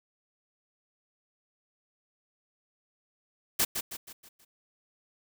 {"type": "noise with echo", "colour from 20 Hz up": "white", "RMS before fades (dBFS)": -25, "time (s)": [3.59, 3.65], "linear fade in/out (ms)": 10, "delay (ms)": 160, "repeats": 5, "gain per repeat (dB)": -7, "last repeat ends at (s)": 4.45, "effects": []}